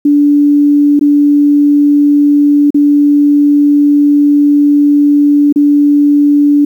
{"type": "tone with dropouts", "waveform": "sine", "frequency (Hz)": 290, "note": "D4", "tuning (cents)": -22, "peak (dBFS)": -4, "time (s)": [0.05, 6.65], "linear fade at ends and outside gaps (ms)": 5, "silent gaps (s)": [[0.994, 1.01], [2.705, 2.744], [5.526, 5.559]], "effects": ["7-bit"]}